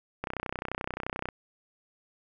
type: click train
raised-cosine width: 0.5 ms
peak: -17 dBFS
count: 34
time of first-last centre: 0.24-1.288 s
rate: 31.5 Hz
effects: none